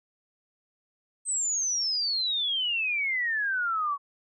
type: exponential sweep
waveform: sine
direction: down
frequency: 8330 to 1108.7 Hz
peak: -25 dBFS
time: 1.25-3.98 s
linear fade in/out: 50 ms
effects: none